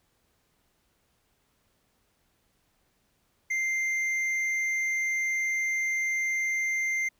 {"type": "tone with hard clipping", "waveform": "sine", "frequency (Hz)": 2093, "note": "C7", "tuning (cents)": 0, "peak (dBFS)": -27, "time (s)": [3.5, 7.09], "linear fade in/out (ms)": 10, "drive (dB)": 5, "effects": ["pink hiss -71 dBFS RMS until 7.19 s"]}